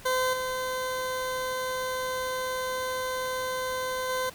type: tone with level steps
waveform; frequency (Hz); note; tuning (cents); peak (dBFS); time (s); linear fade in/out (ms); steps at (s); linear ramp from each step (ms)
20% pulse; 513; C5; -34; -19 / -24 / -22; 0.05-4.3; 10; 0.33 / 4.09; 5
effects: pink hiss -48 dBFS RMS until 4.34 s